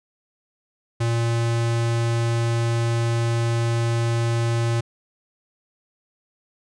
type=tone; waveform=square; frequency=116.54 Hz; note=A#2; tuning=in tune; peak=-20 dBFS; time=1-4.81 s; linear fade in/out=10 ms; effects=resampled to 22050 Hz